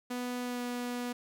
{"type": "tone with pitch glide", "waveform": "sawtooth", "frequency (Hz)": [246.9, 244.3], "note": ["B3", "B3"], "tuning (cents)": [0, -19], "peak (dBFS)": -30, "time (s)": [0.1, 1.13], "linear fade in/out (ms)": 10, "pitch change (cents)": -19, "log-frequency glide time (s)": [0.42, 0.62], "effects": []}